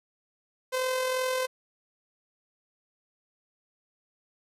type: tone with amplitude modulation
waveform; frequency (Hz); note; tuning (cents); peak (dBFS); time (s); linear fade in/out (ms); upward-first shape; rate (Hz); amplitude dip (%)
sawtooth; 514; C5; -31; -21; 0.72-1.47; 20; sine; 42.8; 35
effects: resampled to 32000 Hz